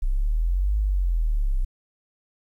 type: exponential two-way sweep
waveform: sine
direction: up then down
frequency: 30.87 to 52.7 to 30.87 Hz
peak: -19 dBFS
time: 0.02-1.65 s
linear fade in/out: 10 ms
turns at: 0.77 s
effects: 10-bit